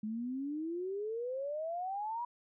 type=exponential sweep; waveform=sine; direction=up; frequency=209.8 to 977 Hz; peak=-35 dBFS; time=0.03-2.25 s; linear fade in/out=5 ms; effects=none